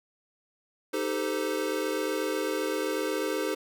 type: chord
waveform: square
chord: A half-diminished seventh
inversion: second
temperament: equal with one note detuned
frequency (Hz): 311.1 / 392 / 440 / 514.6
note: Eb4 / G4 / A4 / C5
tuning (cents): 0 / 0 / 0 / -29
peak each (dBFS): -34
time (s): 0.93-3.55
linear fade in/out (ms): 10
effects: none